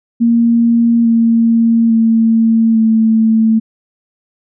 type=tone with pitch steps; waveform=sine; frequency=233.1 / 229.5 / 225.9 / 222.4 Hz; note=A#3 / A#3 / A3 / A3; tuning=0 / -27 / +46 / +19 cents; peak=-7 dBFS; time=0.2-3.6 s; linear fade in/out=20 ms; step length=850 ms; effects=none